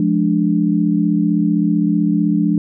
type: chord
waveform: sine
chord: D diminished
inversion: first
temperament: equal with one note detuned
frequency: 174.61 / 210.3 / 293.7 Hz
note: F3 / Ab3 / D4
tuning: 0 / +22 / 0 cents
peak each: -17 dBFS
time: 0-2.58 s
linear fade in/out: 2 ms
effects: none